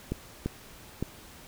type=clicks; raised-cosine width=3 ms; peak=-16 dBFS; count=3; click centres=0.12 / 0.46 / 1.026 s; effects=pink hiss -50 dBFS RMS until 1.47 s